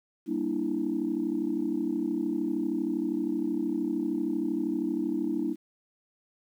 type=chord; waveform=sine; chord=E half-diminished seventh; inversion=first; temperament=just; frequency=197.78 / 237.3 / 296.7 / 329.6 Hz; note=G3 / Bb3 / D4 / E4; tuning=+16 / +31 / +18 / 0 cents; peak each=-36 / -33 / -30 / -30 dBFS; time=0.26-5.56 s; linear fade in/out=50 ms; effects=tanh soft clip ceiling -18 dBFS + 10-bit